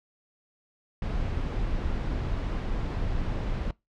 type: noise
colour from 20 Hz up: brown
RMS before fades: -29 dBFS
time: 1.02-3.71 s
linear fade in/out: 2 ms
effects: noise-tail reverb RT60 0.2 s tail -22 dB re dry + low-pass 4000 Hz 12 dB/octave